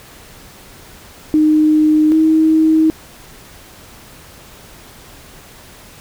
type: tone pair in turn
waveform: sine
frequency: 307.6 / 316.6 Hz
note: D#4 / D#4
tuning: -20 / +30 cents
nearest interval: unison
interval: 50 cents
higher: second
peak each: -8 dBFS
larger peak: neither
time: 1.34-2.12 / 2.12-2.9 s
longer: neither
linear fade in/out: 0 ms
effects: pink hiss -40 dBFS RMS until 6 s